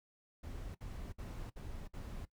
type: noise bursts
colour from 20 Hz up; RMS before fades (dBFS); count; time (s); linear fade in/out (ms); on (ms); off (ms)
brown; -45; 5; 0.43-2.254; 10; 320; 56
effects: noise-tail reverb RT60 0.1 s tail -17 dB re dry